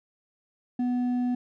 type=tone with hard clipping; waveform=sine; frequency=246.9 Hz; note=B3; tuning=in tune; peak=-25 dBFS; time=0.79-1.35 s; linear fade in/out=5 ms; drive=4 dB; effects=none